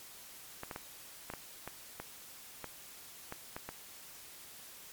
clicks, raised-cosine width 0.5 ms, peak -25 dBFS, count 11, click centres 0.634 / 0.712 / 0.761 / 1.301 / 1.337 / 1.676 / 2 / 2.643 / 3.324 / 3.565 / 3.69 s, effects white hiss -52 dBFS RMS until 4.92 s + MP3 96 kbps

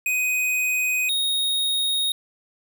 square tone pair in turn, 2500 / 3737 Hz, D#7 / A#7, +8 / +4 cents, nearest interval perfect fifth, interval 696 cents, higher second, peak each -21 dBFS, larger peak neither, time 0.06-1.09 / 1.09-2.12 s, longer neither, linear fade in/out 2 ms, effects none

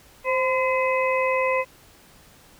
harmonic tone with a mistuned harmonic, 510 Hz, C5, 44 cents flat, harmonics 1 / 2 / 4 / 5, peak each -22 / -25 / -28 / -29 dBFS, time 0.24-1.65 s, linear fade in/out 50 ms, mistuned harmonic 1, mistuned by +42 cents, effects pink hiss -52 dBFS RMS until 2.59 s

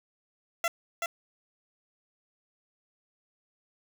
15% pulse tone with echo, 676 Hz, E5, 43 cents sharp, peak -19 dBFS, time 0.64-0.68 s, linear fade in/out 2 ms, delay 380 ms, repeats 1, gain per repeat -4 dB, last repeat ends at 1.06 s, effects 8-bit

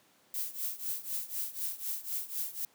violet noise with tremolo, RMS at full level -33 dBFS, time 0.34-2.65 s, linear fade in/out 2 ms, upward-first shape triangle, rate 4 Hz, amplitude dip 90%, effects pink hiss -65 dBFS RMS until 2.74 s + high-pass 200 Hz 12 dB/octave

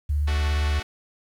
sine tone with vibrato, 73.42 Hz, D2, in tune, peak -20 dBFS, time 0.09-0.8 s, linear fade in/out 10 ms, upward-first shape square, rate 17 Hz, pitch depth 40 cents each way
5% pulse chord, D major, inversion second, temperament equal with one note detuned, 220 / 291.6 / 370 Hz, A3 / D4 / F#4, 0 / -12 / 0 cents, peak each -25 / -27 / -22 dBFS, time 0.27-0.83 s, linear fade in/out 10 ms
effects low-pass 7000 Hz 12 dB/octave + 9-bit

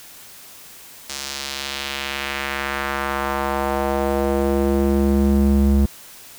square tone with band-pass filter sweep, 69 Hz, C#2, 7 cents flat, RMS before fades -20 dBFS, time 1.09-5.86 s, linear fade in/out 5 ms, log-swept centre 6100 to 150 Hz, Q 1.3, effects white hiss -42 dBFS RMS until 6.38 s

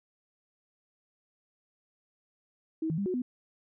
sine tone with pitch steps, 320.2 / 160.2 / 199.8 / 367 / 249.2 Hz, D#4 / E3 / G3 / F#4 / B3, +50 / -49 / +33 / -14 / +16 cents, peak -28 dBFS, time 2.82-3.22 s, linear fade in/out 5 ms, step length 80 ms, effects none

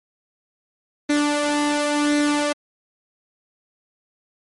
sawtooth tone with flanger, 293.7 Hz, D4, in tune, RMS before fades -20 dBFS, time 1.09-2.53 s, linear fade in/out 10 ms, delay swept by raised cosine 0.49 to 2.39 ms, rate 0.93 Hz, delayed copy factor +0.55, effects MP3 48 kbps

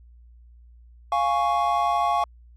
triangle chord, Db major, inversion first, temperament equal, 698.5 / 830.6 / 1108.7 Hz, F5 / Ab5 / Db6, 0 / 0 / 0 cents, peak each -22 / -23 / -22 dBFS, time 1.12-2.24 s, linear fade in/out 2 ms, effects added 59 Hz sine -47 dBFS peak until 2.56 s + AAC 48 kbps

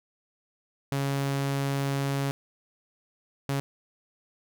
sawtooth tone bursts at uneven times, 138.59 Hz, C#3, in tune, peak -22 dBFS, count 2, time 0.92-2.31 / 3.49-3.6 s, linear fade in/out 0 ms, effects none

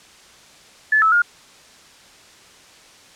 sine tone with pitch steps, 1731 / 1306 / 1420 Hz, A6 / E6 / F6, -29 / -17 / +28 cents, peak -12 dBFS, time 0.92-1.22 s, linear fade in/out 5 ms, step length 100 ms, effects white hiss -47 dBFS RMS until 3.15 s + low-pass 7000 Hz 12 dB/octave

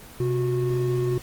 triangle tone pair together, 128.73 / 364.1 Hz, C3 / F#4, -28 / -28 cents, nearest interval octave + tritone, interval 1800 cents, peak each -22 dBFS, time 0.2-1.18 s, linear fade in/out 2 ms, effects pink hiss -44 dBFS RMS until 1.22 s + Opus 24 kbps

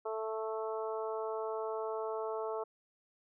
harmonic tone, 220 Hz, A3, in tune, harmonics 2 / 3 / 4 / 5 / 6, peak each -37 / -41 / -43 / -45 / -47 dBFS, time 0.05-2.64 s, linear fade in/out 10 ms, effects none

